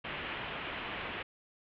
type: low-pass noise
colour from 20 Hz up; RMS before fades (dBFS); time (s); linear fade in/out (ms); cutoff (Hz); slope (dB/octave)
white; -40; 0.04-1.23; 10; 3100; 48
effects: none